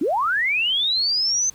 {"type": "linear sweep", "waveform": "sine", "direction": "up", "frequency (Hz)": [250, 6272], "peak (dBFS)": -18, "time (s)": [0.01, 1.5], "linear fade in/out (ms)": 5, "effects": ["pink hiss -51 dBFS RMS until 1.54 s"]}